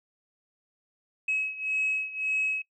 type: beating tone pair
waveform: sine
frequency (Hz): 2562 / 2563.8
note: E7 / E7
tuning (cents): -50 / -49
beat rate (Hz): 1.8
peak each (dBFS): -28 / -31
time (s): 1.28-2.62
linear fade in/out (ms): 5
effects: noise-tail reverb RT60 0.1 s tail -22 dB re dry + tanh soft clip ceiling -20 dBFS